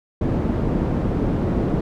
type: low-pass noise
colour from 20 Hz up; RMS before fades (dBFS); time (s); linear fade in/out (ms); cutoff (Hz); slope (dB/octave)
white; -21; 0.21-1.81; 5; 290; 12
effects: none